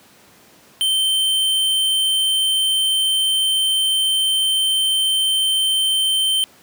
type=tone; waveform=square; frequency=3107 Hz; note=G7; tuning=16 cents flat; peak=-16 dBFS; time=0.81-6.44 s; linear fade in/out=0 ms; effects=pink hiss -49 dBFS RMS until 6.62 s + high-pass 150 Hz 12 dB/octave